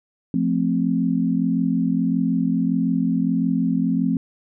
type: chord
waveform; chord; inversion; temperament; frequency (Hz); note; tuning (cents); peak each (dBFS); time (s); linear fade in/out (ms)
sine; F major; none; equal; 174.61 / 220 / 261.6; F3 / A3 / C4; 0 / 0 / 0; -22 / -23 / -21; 0.34-4.17; 2
effects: none